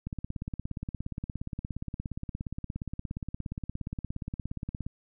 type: click train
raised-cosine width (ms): 5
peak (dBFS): -22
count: 83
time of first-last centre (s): 0.07-4.865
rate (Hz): 17.1
effects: none